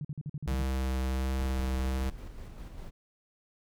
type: tone bursts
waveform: sine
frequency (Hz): 147.4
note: D3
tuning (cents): +7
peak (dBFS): -33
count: 8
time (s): 0.01-0.628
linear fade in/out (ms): 2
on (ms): 37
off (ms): 46
type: tone with vibrato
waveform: square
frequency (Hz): 65.41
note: C2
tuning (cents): 0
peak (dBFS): -29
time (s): 0.47-2.1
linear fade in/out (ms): 5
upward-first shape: triangle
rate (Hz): 1.4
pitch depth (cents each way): 11
type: noise with tremolo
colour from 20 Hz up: brown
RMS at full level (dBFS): -41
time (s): 1.38-2.91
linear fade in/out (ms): 20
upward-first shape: square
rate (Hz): 5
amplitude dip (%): 35
effects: none